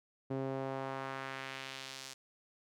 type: tone with band-pass filter sweep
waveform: sawtooth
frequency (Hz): 134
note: C3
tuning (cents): +42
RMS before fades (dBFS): -41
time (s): 0.3-2.14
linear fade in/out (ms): 10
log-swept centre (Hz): 360 to 6100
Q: 1.1
effects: none